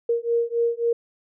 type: beating tone pair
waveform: sine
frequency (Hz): 466.2 / 469.9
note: A#4 / A#4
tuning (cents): 0 / +14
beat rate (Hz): 3.7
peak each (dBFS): -23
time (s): 0.09-0.93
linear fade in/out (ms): 5
effects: none